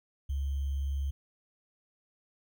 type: tone with sample-and-hold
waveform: sine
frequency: 69.3 Hz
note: C#2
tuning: in tune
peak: -29 dBFS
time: 0.29-1.11 s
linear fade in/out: 10 ms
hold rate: 3150 Hz
effects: none